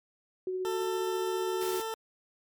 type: tone with tremolo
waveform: sine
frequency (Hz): 371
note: F#4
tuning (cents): +5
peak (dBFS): -29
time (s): 0.47-1.8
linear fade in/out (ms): 2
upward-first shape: sine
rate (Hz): 15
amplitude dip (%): 25
type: tone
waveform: 20% pulse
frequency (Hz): 445.5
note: A4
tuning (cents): +22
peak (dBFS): -28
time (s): 0.65-1.94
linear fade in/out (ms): 0
type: noise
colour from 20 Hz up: white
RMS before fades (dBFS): -41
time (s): 1.61-1.82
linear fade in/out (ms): 5
effects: MP3 96 kbps